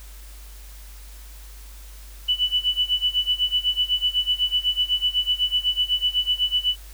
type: tone with tremolo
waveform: sine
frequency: 2974 Hz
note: F#7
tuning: 8 cents sharp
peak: -16 dBFS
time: 2.28-6.76 s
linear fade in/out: 10 ms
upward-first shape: sine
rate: 8 Hz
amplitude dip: 90%
effects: added 50 Hz sine -39 dBFS peak until 6.93 s + white hiss -48 dBFS RMS until 6.93 s